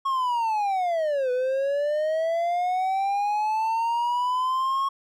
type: linear two-way sweep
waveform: triangle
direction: down then up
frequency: 1097 to 494.9 to 1097 Hz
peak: -20 dBFS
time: 0.05-4.89 s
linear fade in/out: 10 ms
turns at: 1.31 s
effects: none